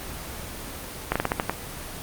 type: slowing click train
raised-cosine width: 0.5 ms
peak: -6 dBFS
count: 7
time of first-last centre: 1.12-1.496 s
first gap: 36 ms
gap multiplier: 1.22
effects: pink hiss -36 dBFS RMS until 2.02 s + Opus 24 kbps